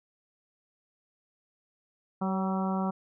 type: harmonic tone with a mistuned harmonic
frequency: 190.5 Hz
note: G3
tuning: 49 cents flat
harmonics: 1 / 2 / 3 / 4 / 5 / 6 / 7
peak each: -28 / -39 / -39 / -36 / -38 / -40 / -41 dBFS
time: 2.21-2.91 s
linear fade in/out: 10 ms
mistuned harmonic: 3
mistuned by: -26 cents
effects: none